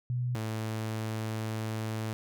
sine / sawtooth tone pair in turn, 123.47 / 110 Hz, B2 / A2, 0 / 0 cents, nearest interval major second, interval 200 cents, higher first, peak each -28 dBFS, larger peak neither, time 0.1-0.35 / 0.35-2.13 s, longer second, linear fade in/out 0 ms, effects none

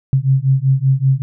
sine beating tone pair, 131.5 / 136.7 Hz, C3 / C#3, +9 / -24 cents, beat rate 5.2 Hz, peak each -14 / -14 dBFS, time 0.13-1.22 s, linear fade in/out 0 ms, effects none

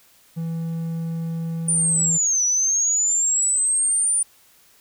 triangle tone, 164.81 Hz, E3, in tune, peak -22 dBFS, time 0.36-2.18 s, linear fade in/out 20 ms
sine linear two-way sweep, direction down then up, 9397 to 5850 to 9370 Hz, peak -17 dBFS, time 1.68-4.23 s, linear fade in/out 5 ms, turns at 2.44 s
effects white hiss -55 dBFS RMS until 4.8 s

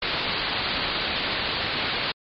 white low-pass noise, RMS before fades -27 dBFS, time 0.02-2.12 s, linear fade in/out 5 ms, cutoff 4600 Hz, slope 96 dB/octave, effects MP3 32 kbps

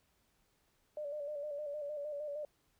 sine tone with vibrato, 587.3 Hz, D5, in tune, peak -38 dBFS, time 0.97-2.45 s, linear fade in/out 2 ms, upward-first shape square, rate 6.5 Hz, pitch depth 44 cents each way, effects pink hiss -75 dBFS RMS until 2.79 s

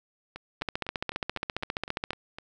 two click trains, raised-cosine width 0.3 ms, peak -23 / -13 dBFS, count 9 / 23, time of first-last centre 0.36-2.385 / 0.62-2.106 s, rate 3.95 / 14.8 Hz, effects none

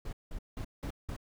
brown noise bursts, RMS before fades -38 dBFS, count 5, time 0.05-1.165 s, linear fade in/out 5 ms, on 79 ms, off 180 ms, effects none

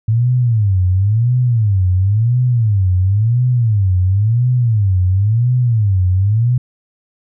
sine tone with vibrato, 107 Hz, A2, 48 cents flat, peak -10 dBFS, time 0.08-6.58 s, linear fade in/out 5 ms, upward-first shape sine, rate 0.96 Hz, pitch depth 280 cents each way, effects none

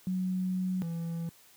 sine / triangle tone pair in turn, 185 / 167.1 Hz, F#3 / E3, 0 / +24 cents, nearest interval major second, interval 176 cents, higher first, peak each -28 / -30 dBFS, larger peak first, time 0.07-0.82 / 0.82-1.29 s, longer first, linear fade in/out 0 ms, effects white hiss -59 dBFS RMS until 1.56 s + high-pass 80 Hz 12 dB/octave

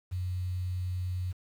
sine tone with quantisation, 91 Hz, F#2, 28 cents flat, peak -30 dBFS, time 0.11-1.33 s, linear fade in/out 20 ms, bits 9, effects none

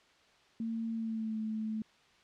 sine tone with pitch glide, 226.7 to 218.2 Hz, A#3 to A3, -48 to -14 cents, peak -33 dBFS, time 0.6-1.82 s, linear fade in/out 2 ms, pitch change -66 cents, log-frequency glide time 0.93-1.38 s, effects white hiss -64 dBFS RMS until 2.23 s + low-pass 4000 Hz 12 dB/octave

